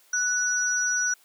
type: tone pair together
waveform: sine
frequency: 1480 / 5845 Hz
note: F#6 / F#8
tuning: 0 / -22 cents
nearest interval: 2 octaves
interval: 2378 cents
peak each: -25 dBFS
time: 0.13-1.14 s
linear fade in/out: 5 ms
effects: white hiss -59 dBFS RMS until 1.24 s + high-pass 400 Hz 12 dB/octave